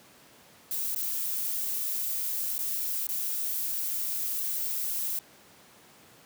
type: noise with dropouts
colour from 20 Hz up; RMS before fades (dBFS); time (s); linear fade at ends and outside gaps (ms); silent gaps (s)
violet; -31; 0.71-5.19; 2; 0.948-0.96 / 2.581-2.59 / 3.069-3.089
effects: pink hiss -55 dBFS RMS until 6.25 s + high-pass 150 Hz 12 dB/octave